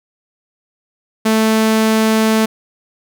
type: tone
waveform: sawtooth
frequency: 220 Hz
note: A3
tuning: in tune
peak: -7 dBFS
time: 1.25-2.46 s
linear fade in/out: 10 ms
effects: none